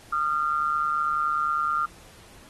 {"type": "tone pair together", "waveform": "sine", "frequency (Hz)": [1220.5, 1370], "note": ["D#6", "F6"], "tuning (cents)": [-34, -34], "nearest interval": "major second", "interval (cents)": 200, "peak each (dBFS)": -25, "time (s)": [0.12, 1.86], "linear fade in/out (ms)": 10, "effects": ["pink hiss -51 dBFS RMS until 2.49 s", "AAC 32 kbps"]}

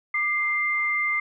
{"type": "tone pair together", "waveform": "sine", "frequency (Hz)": [1195.9, 2093], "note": ["D6", "C7"], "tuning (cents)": [31, 0], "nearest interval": "minor seventh", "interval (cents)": 969, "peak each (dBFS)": [-30, -22], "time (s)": [0.14, 1.2], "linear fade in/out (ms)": 5, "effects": []}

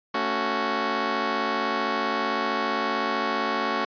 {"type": "chord", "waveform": "10% pulse", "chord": "F# minor", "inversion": "first", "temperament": "just", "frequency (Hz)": [222, 277.5, 370], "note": ["A3", "C#4", "F#4"], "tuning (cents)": [16, 2, 0], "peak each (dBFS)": -21, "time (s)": [0.14, 3.85], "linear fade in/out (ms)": 5, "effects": ["resampled to 11025 Hz"]}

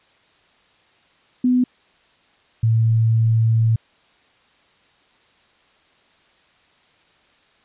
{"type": "tone pair in turn", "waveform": "sine", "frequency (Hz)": [250, 112.85], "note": ["B3", "A2"], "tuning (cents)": [21, 44], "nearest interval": "octave + major second", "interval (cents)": 1377, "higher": "first", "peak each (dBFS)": -13, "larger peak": "neither", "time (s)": [[1.44, 1.64], [2.63, 3.76]], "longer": "second", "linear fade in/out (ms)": 5, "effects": ["white hiss -57 dBFS RMS until 7.64 s", "resampled to 8000 Hz"]}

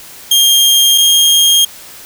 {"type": "tone pair in turn", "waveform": "sawtooth", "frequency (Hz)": [3216, 3231], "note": ["G7", "G#7"], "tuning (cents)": [44, -48], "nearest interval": "unison", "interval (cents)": 8, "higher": "second", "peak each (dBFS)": -3, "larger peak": "neither", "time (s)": [[0.31, 0.98], [0.98, 1.65]], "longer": "neither", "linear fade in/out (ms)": 5, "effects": ["white hiss -34 dBFS RMS until 2.05 s"]}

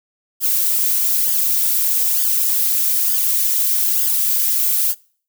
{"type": "noise with flanger", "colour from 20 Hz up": "violet", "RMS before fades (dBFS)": -17, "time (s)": [0.4, 4.95], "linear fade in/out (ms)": 50, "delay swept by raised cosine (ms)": [0.6, 4.3], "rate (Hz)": 1.1, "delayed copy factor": 0.65, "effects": ["noise-tail reverb RT60 0.5 s tail -25 dB re dry"]}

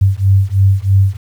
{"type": "beating tone pair", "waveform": "sine", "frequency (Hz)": [95.8, 98.9], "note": ["G2", "G2"], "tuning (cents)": [-39, 16], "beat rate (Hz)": 3.1, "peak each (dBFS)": -11, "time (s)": [0.01, 1.17], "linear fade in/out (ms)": 10, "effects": ["7-bit"]}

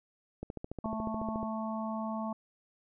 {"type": "click train", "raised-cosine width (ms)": 2, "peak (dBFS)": -25, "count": 15, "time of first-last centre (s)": [0.43, 1.43], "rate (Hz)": 14}
{"type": "harmonic tone", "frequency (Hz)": 220.1, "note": "A3", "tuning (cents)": 1, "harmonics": [1, 3, 4, 5], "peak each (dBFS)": [-35, -40, -41, -42], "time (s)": [0.84, 2.33], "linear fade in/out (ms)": 5}
{"effects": []}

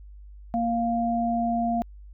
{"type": "tone pair together", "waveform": "sine", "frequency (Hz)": [233.1, 698.5], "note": ["A#3", "F5"], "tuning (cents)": [0, 0], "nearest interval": "octave + perfect fifth", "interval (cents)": 1900, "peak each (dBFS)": -25, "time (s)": [0.54, 1.82], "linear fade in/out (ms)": 0, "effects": ["added 50 Hz sine -42 dBFS peak until 2.13 s"]}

